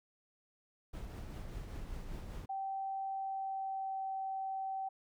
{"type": "noise with tremolo", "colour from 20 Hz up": "brown", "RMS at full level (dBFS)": -42, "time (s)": [0.93, 2.46], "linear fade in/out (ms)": 10, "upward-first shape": "triangle", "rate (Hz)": 5.1, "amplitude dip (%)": 40}
{"type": "tone with pitch glide", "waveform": "sine", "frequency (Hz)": [776, 770.6], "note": ["G5", "G5"], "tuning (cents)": [-18, -30], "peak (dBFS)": -36, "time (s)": [2.49, 4.89], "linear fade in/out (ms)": 10, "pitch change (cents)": -12, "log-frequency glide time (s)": [3.09, 4.12]}
{"effects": []}